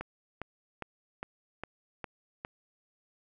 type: click train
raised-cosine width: 0.5 ms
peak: -22 dBFS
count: 7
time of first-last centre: 0.01-2.449 s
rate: 2.46 Hz
effects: none